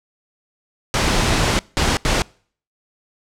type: noise bursts at uneven times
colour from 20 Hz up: pink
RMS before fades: -17 dBFS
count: 3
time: 0.94-1.59 / 1.77-1.97 / 2.05-2.22 s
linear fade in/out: 0 ms
effects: noise-tail reverb RT60 0.5 s tail -25 dB re dry + low-pass 7000 Hz 12 dB/octave